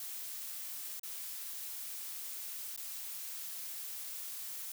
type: noise with dropouts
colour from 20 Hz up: blue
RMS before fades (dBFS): -43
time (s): 0-4.72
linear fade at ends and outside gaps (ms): 2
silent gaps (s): 0.996-1.032 / 2.763-2.775
effects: none